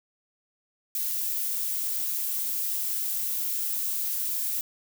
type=noise; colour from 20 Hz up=violet; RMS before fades=-29 dBFS; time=0.95-4.61 s; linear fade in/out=2 ms; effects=none